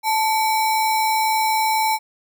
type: tone with sample-and-hold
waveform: sine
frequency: 878 Hz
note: A5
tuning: 4 cents flat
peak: -16 dBFS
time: 0.03-1.99 s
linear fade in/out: 50 ms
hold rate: 3150 Hz
effects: none